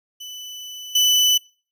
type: tone with level steps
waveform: 30% pulse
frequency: 2991 Hz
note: F#7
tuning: 18 cents sharp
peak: -30 / -11 dBFS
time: 0.2-1.38 s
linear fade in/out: 10 ms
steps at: 0.95 s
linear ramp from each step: 5 ms
effects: noise-tail reverb RT60 0.4 s tail -25 dB re dry

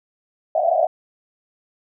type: band-pass noise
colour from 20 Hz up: white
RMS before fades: -18 dBFS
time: 0.55-0.87 s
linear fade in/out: 5 ms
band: 610 to 720 Hz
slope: 96 dB/octave
effects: none

